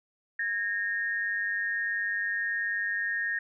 sine tone pair together, 1644.6 / 1846 Hz, G#6 / A#6, -17 / -17 cents, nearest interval major second, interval 200 cents, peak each -32 / -29 dBFS, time 0.39-3.39 s, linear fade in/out 5 ms, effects none

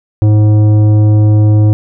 sine tone with tanh clipping, 106.1 Hz, G#2, 38 cents sharp, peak -6 dBFS, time 0.22-1.73 s, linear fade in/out 0 ms, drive 11 dB, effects none

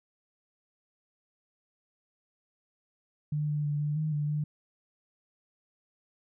sine tone with pitch steps, 149.7 / 148.7 / 146.7 / 148.3 / 155.1 / 147.7 / 149.7 Hz, D3 / D3 / D3 / D3 / D#3 / D3 / D3, +33 / +22 / -2 / +17 / -5 / +10 / +33 cents, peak -27 dBFS, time 3.32-4.44 s, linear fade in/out 5 ms, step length 160 ms, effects none

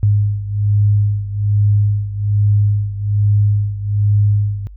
sine beating tone pair, 102.7 / 103.9 Hz, G#2 / G#2, -19 / +1 cents, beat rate 1.2 Hz, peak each -13 / -17 dBFS, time 0.03-4.67 s, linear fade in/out 0 ms, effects added 50 Hz sine -33 dBFS peak until 4.76 s

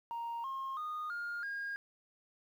sine tone with pitch steps, 933 / 1071.7 / 1231.1 / 1414.2 / 1624.4 Hz, A#5 / C6 / D#6 / F6 / G#6, +1 / +41 / -19 / +21 / -39 cents, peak -35 dBFS, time 0.11-1.76 s, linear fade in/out 0 ms, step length 330 ms, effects tanh soft clip ceiling -35 dBFS + 11-bit

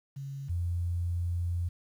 sine tone pair in turn, 137.9 / 86.87 Hz, C#3 / F2, -9 / -9 cents, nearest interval minor sixth, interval 800 cents, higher first, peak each -36 / -28 dBFS, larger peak second, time 0.16-0.49 / 0.49-1.69 s, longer second, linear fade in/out 10 ms, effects 10-bit

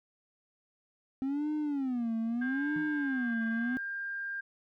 triangle tone with vibrato, 261.6 Hz, C4, in tune, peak -27 dBFS, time 1.22-3.77 s, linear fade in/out 0 ms, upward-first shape sine, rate 0.78 Hz, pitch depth 260 cents each way
sine tone, 1599 Hz, G6, 34 cents sharp, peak -34 dBFS, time 2.41-4.41 s, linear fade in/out 10 ms
sine tone with exponential decay, 165.3 Hz, E3, 5 cents sharp, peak -36 dBFS, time 2.76-2.99 s, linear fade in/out 2 ms, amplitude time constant 48 ms
effects tanh soft clip ceiling -23 dBFS

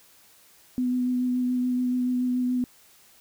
sine tone with vibrato, 250 Hz, B3, 21 cents sharp, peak -22 dBFS, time 0.78-2.64 s, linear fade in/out 0 ms, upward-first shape sine, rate 7 Hz, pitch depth 14 cents each way, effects white hiss -56 dBFS RMS until 3.2 s

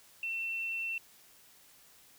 sine tone, 2695 Hz, E7, 38 cents sharp, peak -33 dBFS, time 0.23-0.98 s, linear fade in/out 2 ms, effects white hiss -60 dBFS RMS until 2.18 s

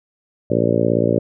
harmonic tone, 57.4 Hz, A#1, 26 cents flat, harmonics 2 / 3 / 4 / 5 / 6 / 7 / 8 / 9 / 10, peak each -23 / -23 / -23 / -23 / -23 / -23 / -23 / -23 / -23 dBFS, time 0.5-1.19 s, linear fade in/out 5 ms, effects none

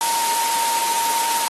sine tone in noise, 924 Hz, A#5, 16 cents flat, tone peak -20 dBFS, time 0.01-1.48 s, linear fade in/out 0 ms, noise white, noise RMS -23 dBFS, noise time 0.01-1.48 s, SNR 0 dB, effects high-pass 300 Hz 12 dB/octave + AAC 32 kbps

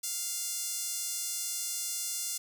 sawtooth tone with high-pass filter, 698.5 Hz, F5, in tune, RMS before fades -35 dBFS, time 0.03-2.38 s, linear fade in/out 10 ms, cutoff 6800 Hz, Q 1.4, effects none

